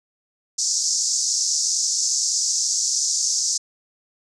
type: band-pass noise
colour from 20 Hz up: white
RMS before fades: -22 dBFS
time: 0.58-3.58 s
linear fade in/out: 10 ms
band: 5100 to 7100 Hz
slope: 48 dB/octave
effects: none